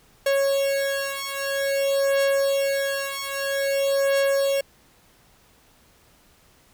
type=beating tone pair; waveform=45% pulse; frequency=551 / 551.51 Hz; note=C#5 / C#5; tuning=-11 / -9 cents; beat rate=0.51 Hz; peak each=-24 dBFS; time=0.26-4.61 s; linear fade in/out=5 ms; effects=pink hiss -57 dBFS RMS until 6.73 s